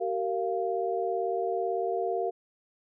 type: tone cluster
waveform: sine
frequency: 382.2 / 460.2 / 695 Hz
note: G4 / A#4 / F5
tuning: -44 / -22 / -9 cents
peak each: -31 dBFS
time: 0-2.31 s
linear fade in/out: 20 ms
effects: none